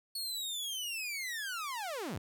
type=linear sweep; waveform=sawtooth; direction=down; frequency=4400 to 63 Hz; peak=-33 dBFS; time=0.15-2.18 s; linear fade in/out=5 ms; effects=none

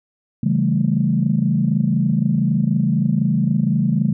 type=chord; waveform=sine; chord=A dominant seventh; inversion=first; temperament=equal; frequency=138.59 / 164.81 / 196 / 220 Hz; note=C#3 / E3 / G3 / A3; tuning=0 / 0 / 0 / 0 cents; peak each=-20 dBFS; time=0.43-4.13 s; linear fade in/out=5 ms; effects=tanh soft clip ceiling -4 dBFS

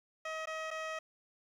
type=tone with dropouts; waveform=15% pulse; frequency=635 Hz; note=D#5; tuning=35 cents sharp; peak=-31 dBFS; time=0.25-0.99 s; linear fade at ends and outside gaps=5 ms; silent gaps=0.457-0.471 / 0.706-0.711 s; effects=low-pass 5000 Hz 12 dB/octave + 11-bit

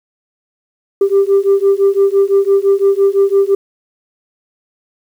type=beating tone pair; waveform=sine; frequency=392 / 397.9 Hz; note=G4 / G4; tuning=0 / +26 cents; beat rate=5.9 Hz; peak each=-10 dBFS; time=1.01-3.55 s; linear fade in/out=5 ms; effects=tanh soft clip ceiling -4 dBFS + 7-bit

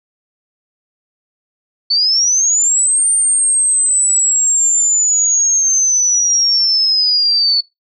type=linear two-way sweep; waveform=sine; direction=up then down; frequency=4435 to 8880 to 4435 Hz; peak=-10 dBFS; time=1.9-7.61 s; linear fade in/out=10 ms; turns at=3.08 s; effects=noise-tail reverb RT60 0.2 s tail -24 dB re dry

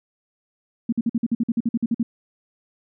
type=tone bursts; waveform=sine; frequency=231.6 Hz; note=A#3; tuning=11 cents flat; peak=-17 dBFS; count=14; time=0.89-2.03 s; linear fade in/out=5 ms; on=35 ms; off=50 ms; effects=none

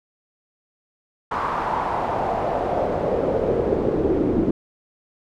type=noise with band-pass filter sweep; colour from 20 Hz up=brown; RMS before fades=-22 dBFS; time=1.31-4.51 s; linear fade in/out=5 ms; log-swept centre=1100 to 320 Hz; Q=3.2; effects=none

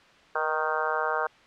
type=harmonic tone with a mistuned harmonic; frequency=155.56 Hz; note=D#3; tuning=in tune; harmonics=3 / 4 / 5 / 6 / 7 / 8 / 9 / 10; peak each=-33 / -33 / -33 / -33 / -33 / -33 / -33 / -33 dBFS; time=0.35-1.27 s; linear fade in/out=5 ms; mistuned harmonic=3; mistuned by=+27 cents; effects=white hiss -55 dBFS RMS until 1.46 s + low-pass 3000 Hz 12 dB/octave

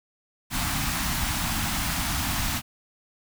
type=band-stop noise; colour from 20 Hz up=pink; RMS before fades=-27 dBFS; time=0.5-2.62 s; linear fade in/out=50 ms; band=300 to 690 Hz; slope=48 dB/octave; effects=none

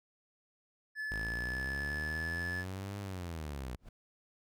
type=tone; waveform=triangle; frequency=1727 Hz; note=A6; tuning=33 cents flat; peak=-34 dBFS; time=0.95-2.65 s; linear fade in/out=50 ms
type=linear two-way sweep; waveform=sawtooth; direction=up then down; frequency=51.9 to 101.7 to 59 Hz; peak=-35 dBFS; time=1.11-3.76 s; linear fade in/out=5 ms; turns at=2.99 s
type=noise with exponential growth; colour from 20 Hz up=brown; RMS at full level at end=-44 dBFS; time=3.76-3.89 s; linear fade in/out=5 ms; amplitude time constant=28 ms
effects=none

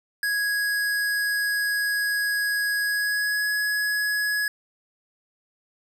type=tone with pitch glide; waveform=square; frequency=1661.2 to 1680.5 Hz; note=G#6 to G#6; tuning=0 to +20 cents; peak=-23 dBFS; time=0.23-4.48 s; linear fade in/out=2 ms; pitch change=+20 cents; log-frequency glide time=2.82-3.5 s; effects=none

